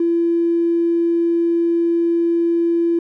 triangle tone, 338.2 Hz, E4, 44 cents sharp, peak -10 dBFS, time 0-2.99 s, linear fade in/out 5 ms, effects tanh soft clip ceiling -12 dBFS

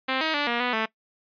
5% pulse tone with pitch steps, 262.4 / 316.9 / 290.8 / 237.4 / 246.9 / 220.8 Hz, C4 / D#4 / D4 / A#3 / B3 / A3, +5 / +32 / -17 / +32 / 0 / +6 cents, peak -12 dBFS, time 0.08-0.86 s, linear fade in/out 10 ms, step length 130 ms, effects noise-tail reverb RT60 0.1 s tail -20 dB re dry + resampled to 11025 Hz

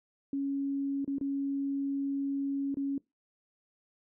sine tone with dropouts, 277.2 Hz, C#4, in tune, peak -29 dBFS, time 0.33-2.98 s, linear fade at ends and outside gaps 2 ms, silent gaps 1.046-1.077 / 1.184-1.211 / 2.744-2.77 s, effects noise-tail reverb RT60 0.2 s tail -22 dB re dry

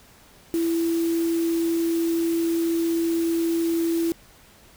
sine tone in noise, 333.1 Hz, E4, 18 cents sharp, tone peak -20 dBFS, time 0.54-4.12 s, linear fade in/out 0 ms, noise white, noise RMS -38 dBFS, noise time 0.54-4.12 s, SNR +15 dB, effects pink hiss -52 dBFS RMS until 4.76 s

